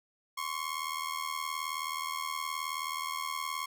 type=ring-modulated tone; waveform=sawtooth; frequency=1083 Hz; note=C#6; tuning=41 cents flat; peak=-27 dBFS; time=0.37-3.66 s; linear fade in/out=10 ms; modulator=39.5 Hz; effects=none